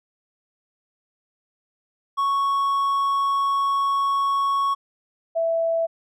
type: tone pair in turn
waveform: triangle / sine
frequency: 1108.7 / 661 Hz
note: C#6 / E5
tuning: 0 / +5 cents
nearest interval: major sixth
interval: 895 cents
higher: first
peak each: -17 / -19 dBFS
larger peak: first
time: 2.17-4.75 / 5.35-5.87 s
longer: first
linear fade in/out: 20 ms
effects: none